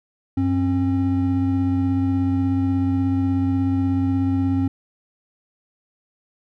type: tone pair together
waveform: triangle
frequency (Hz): 95.13 / 268.9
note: F#2 / C4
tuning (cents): +49 / +47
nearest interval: octave + tritone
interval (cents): 1798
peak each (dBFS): -20 / -17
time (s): 0.37-4.68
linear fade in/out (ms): 5
effects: none